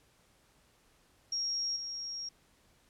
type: tone with level steps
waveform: sine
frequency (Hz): 5588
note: F8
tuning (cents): 0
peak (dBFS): -31 / -37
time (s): 1.32-2.29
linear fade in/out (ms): 5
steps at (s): 1.76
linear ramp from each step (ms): 5
effects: pink hiss -67 dBFS RMS until 2.89 s + low-pass 12000 Hz 12 dB/octave